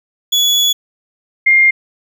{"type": "tone pair in turn", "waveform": ["35% pulse", "sine"], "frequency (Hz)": [3399, 2117], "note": ["G#7", "C7"], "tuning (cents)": [39, 20], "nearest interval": "minor sixth", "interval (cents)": 819, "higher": "first", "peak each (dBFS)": [-8, -6], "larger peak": "second", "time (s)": [[0.32, 0.73], [1.46, 1.71]], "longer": "first", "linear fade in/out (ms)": 10, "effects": []}